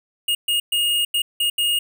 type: tone bursts at uneven times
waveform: square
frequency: 2854 Hz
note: F7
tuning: 37 cents sharp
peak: -18 dBFS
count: 6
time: 0.28-0.35 / 0.48-0.6 / 0.72-1.05 / 1.14-1.22 / 1.4-1.5 / 1.58-1.79 s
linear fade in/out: 5 ms
effects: none